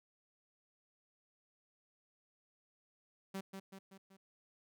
sawtooth tone with echo, 193.1 Hz, G3, 26 cents flat, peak -36 dBFS, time 3.34-3.41 s, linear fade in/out 10 ms, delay 190 ms, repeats 4, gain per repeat -5 dB, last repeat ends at 4.17 s, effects none

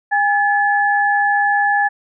sine tone pair together, 814 / 1718.8 Hz, G#5 / A6, -35 / -41 cents, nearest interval octave + minor second, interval 1294 cents, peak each -15 / -16 dBFS, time 0.11-1.89 s, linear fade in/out 20 ms, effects none

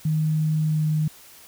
sine tone with pitch glide, 155.56 to 154.31 Hz, D#3 to D#3, 0 to -14 cents, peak -19 dBFS, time 0.05-1.08 s, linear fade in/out 5 ms, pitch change -14 cents, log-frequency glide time 0.58-0.82 s, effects white hiss -48 dBFS RMS until 1.47 s

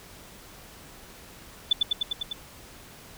sine tone with echo, 3500 Hz, A7, 10 cents flat, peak -16 dBFS, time 1.71-1.73 s, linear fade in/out 5 ms, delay 100 ms, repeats 6, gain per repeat -2 dB, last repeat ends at 2.33 s, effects pink hiss -48 dBFS RMS until 3.17 s

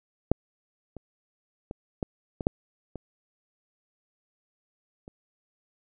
clicks, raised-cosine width 2 ms, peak -6 / -26 / -22 / -15 / -19 / -8 / -23 / -30 dBFS, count 8, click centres 0.316 / 0.967 / 1.711 / 2.028 / 2.408 / 2.469 / 2.957 / 5.079 s, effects none

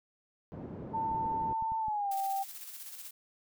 pink band-pass noise, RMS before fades -43 dBFS, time 0.52-1.53 s, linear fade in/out 0 ms, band 120 to 450 Hz, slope 12 dB/octave
sine tone with pitch glide, 893 to 781.9 Hz, A5 to G5, +25 to -5 cents, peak -30 dBFS, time 0.93-2.44 s, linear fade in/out 20 ms, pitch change -230 cents, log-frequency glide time 1.79-2.13 s
clicks, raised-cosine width 5 ms, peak -35 dBFS, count 9, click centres 1.116 / 1.148 / 1.258 / 1.318 / 1.42 / 1.513 / 1.624 / 1.72 / 1.883 s
blue noise with tremolo, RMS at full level -44 dBFS, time 2.11-3.11 s, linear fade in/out 5 ms, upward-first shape square, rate 16 Hz, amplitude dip 40%
effects none

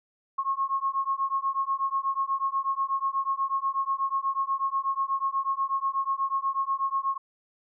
sine beating tone pair, 1082 / 1090.2 Hz, C#6 / C#6, -42 / -29 cents, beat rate 8.2 Hz, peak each -28 dBFS, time 0.38-7.18 s, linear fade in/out 10 ms, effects none

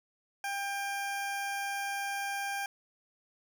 20% pulse tone, 797 Hz, G5, 28 cents sharp, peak -28 dBFS, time 0.44-2.66 s, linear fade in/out 2 ms, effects none

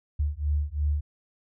sine beating tone pair, 72.4 / 75.3 Hz, D2 / D2, -24 / +44 cents, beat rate 2.9 Hz, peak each -27 dBFS, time 0.19-1.01 s, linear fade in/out 10 ms, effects none

